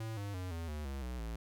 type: tone with pitch steps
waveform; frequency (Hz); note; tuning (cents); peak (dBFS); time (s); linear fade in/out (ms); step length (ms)
square; 111.5 / 101.07 / 91.62 / 83.05 / 75.28 / 68.24 / 61.86 / 56.07; A2 / G#2 / F#2 / E2 / D2 / C#2 / B1 / A1; +23 / -47 / -17 / +13 / +43 / -27 / +3 / +33; -39; 0-1.36; 5; 170
effects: none